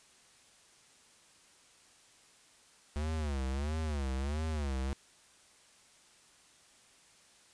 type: tone with vibrato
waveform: square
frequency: 72.2 Hz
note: D2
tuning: 29 cents flat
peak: -33 dBFS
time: 2.96-4.93 s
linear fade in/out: 0 ms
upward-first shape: sine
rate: 1.5 Hz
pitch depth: 170 cents each way
effects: white hiss -62 dBFS RMS until 7.53 s + resampled to 22050 Hz